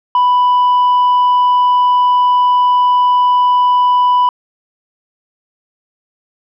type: tone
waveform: sine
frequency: 990 Hz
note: B5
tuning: 4 cents sharp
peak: -5 dBFS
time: 0.15-4.29 s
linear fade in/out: 2 ms
effects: tanh soft clip ceiling -7 dBFS